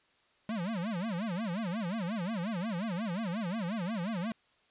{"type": "tone with vibrato", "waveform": "square", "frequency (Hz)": 197.7, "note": "G3", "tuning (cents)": 15, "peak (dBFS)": -33, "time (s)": [0.49, 4.32], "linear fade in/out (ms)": 2, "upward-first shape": "sine", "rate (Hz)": 5.6, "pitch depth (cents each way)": 280, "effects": ["white hiss -68 dBFS RMS until 4.7 s", "resampled to 8000 Hz"]}